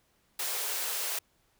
white high-pass noise, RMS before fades -33 dBFS, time 0.39-1.19 s, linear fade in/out 5 ms, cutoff 360 Hz, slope 96 dB/octave, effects pink hiss -70 dBFS RMS until 1.59 s

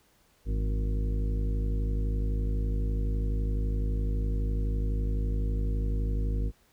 harmonic tone with a mistuned harmonic, 51.91 Hz, G#1, in tune, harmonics 1 / 2 / 3 / 4 / 5 / 6 / 7 / 9, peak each -26 / -35 / -40 / -46 / -41 / -50 / -46 / -45 dBFS, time 0.45-6.52 s, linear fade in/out 50 ms, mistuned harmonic 3, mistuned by +80 cents, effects pink hiss -65 dBFS RMS until 6.72 s

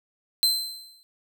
40% pulse tone with exponential decay, 4092 Hz, C8, 39 cents flat, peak -15 dBFS, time 0.43-1.03 s, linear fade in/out 0 ms, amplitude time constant 130 ms, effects none

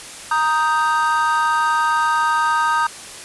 triangle chord, Eb major, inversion second, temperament equal, 932.3 / 1244.5 / 1568 Hz, Bb5 / Eb6 / G6, 0 / 0 / 0 cents, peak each -17 / -17 / -20 dBFS, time 0.31-2.87 s, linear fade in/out 5 ms, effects white hiss -35 dBFS RMS until 3.24 s + resampled to 24000 Hz

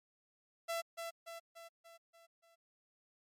sawtooth tone with echo, 670 Hz, E5, 28 cents sharp, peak -32 dBFS, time 0.68-0.82 s, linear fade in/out 20 ms, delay 290 ms, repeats 6, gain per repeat -5 dB, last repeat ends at 2.56 s, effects MP3 64 kbps

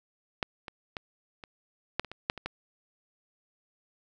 clicks, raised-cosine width 0.3 ms, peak -12 / -23 / -19 / -27 / -10 / -27 / -25 / -9 / -24 / -17 dBFS, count 10, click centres 0.428 / 0.682 / 0.968 / 1.438 / 1.996 / 2.047 / 2.116 / 2.299 / 2.377 / 2.46 s, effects none

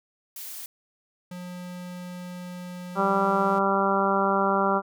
blue noise, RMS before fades -38 dBFS, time 0.36-0.66 s, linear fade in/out 2 ms
square tone, 179.1 Hz, F3, 44 cents sharp, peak -36 dBFS, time 1.31-3.59 s, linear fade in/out 5 ms
harmonic tone, 196 Hz, G3, in tune, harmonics 1 / 2 / 3 / 4 / 5 / 6 / 7, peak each -28 / -28 / -28 / -28 / -28 / -28 / -28 dBFS, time 2.95-4.82 s, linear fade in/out 50 ms
effects none

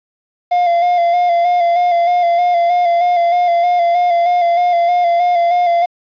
triangle tone with vibrato, 698.5 Hz, F5, in tune, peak -8 dBFS, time 0.51-5.86 s, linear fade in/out 10 ms, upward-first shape square, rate 3.2 Hz, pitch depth 29 cents each way, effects resampled to 11025 Hz + 7-bit

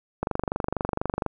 click train, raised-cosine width 1 ms, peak -11 dBFS, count 26, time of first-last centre 0.23-1.263 s, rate 24.2 Hz, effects none

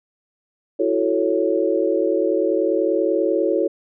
sine chord, F# minor seventh, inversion third, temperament equal, 329.6 / 370 / 440 / 554.4 Hz, E4 / F#4 / A4 / C#5, 0 / 0 / 0 / 0 cents, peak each -22 dBFS, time 0.79-3.68 s, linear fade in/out 10 ms, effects none

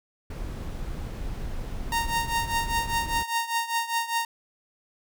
brown noise, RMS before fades -33 dBFS, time 0.3-3.23 s, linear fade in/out 5 ms
sawtooth tone with tremolo, 926 Hz, A#5, 12 cents flat, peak -18 dBFS, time 1.92-4.25 s, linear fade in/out 2 ms, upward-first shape triangle, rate 5 Hz, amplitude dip 85%
effects none

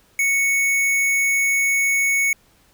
square tone, 2217 Hz, C#7, in tune, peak -17 dBFS, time 0.19-2.33 s, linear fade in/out 2 ms, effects pink hiss -57 dBFS RMS until 2.73 s

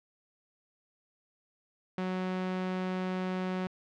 sawtooth tone, 185 Hz, F#3, in tune, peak -27 dBFS, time 1.98-3.67 s, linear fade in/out 2 ms, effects low-pass 3000 Hz 12 dB/octave

